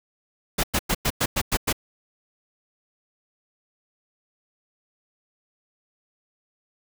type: noise bursts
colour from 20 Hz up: pink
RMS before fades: -22 dBFS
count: 8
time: 0.58-1.728 s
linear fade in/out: 10 ms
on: 56 ms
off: 100 ms
effects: none